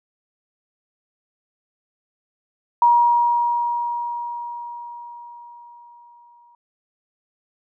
sine tone with exponential decay, 952 Hz, A#5, 36 cents sharp, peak -10 dBFS, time 2.82-6.55 s, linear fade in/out 2 ms, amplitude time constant 810 ms, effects none

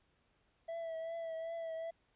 triangle tone with vibrato, 658 Hz, E5, 3 cents flat, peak -37 dBFS, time 0.68-1.91 s, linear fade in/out 10 ms, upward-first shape triangle, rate 2.6 Hz, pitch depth 36 cents each way, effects pink hiss -75 dBFS RMS until 2.15 s + resampled to 8000 Hz

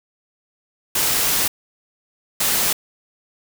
white noise bursts at uneven times, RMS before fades -19 dBFS, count 2, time 0.95-1.48 / 2.4-2.73 s, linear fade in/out 5 ms, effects none

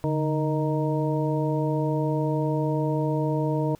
harmonic tone with a mistuned harmonic, 155.56 Hz, D#3, in tune, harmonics 1 / 2 / 3 / 4 / 6, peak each -25 / -28 / -30 / -31 / -33 dBFS, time 0.04-3.75 s, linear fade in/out 0 ms, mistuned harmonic 1, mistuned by -110 cents, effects pink hiss -58 dBFS RMS until 3.79 s

